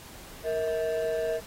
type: ring-modulated tone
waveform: triangle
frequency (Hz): 554.4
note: C#5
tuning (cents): 0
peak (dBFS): -21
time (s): 0.43-1.41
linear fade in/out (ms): 50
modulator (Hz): 87.9
effects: pink hiss -47 dBFS RMS until 1.46 s + AAC 48 kbps